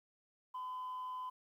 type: tone with amplitude modulation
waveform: sine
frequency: 1014 Hz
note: B5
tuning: 45 cents sharp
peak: -37 dBFS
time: 0.54-1.3 s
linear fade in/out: 10 ms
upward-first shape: sine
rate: 198 Hz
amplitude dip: 30%
effects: tanh soft clip ceiling -38 dBFS + 12-bit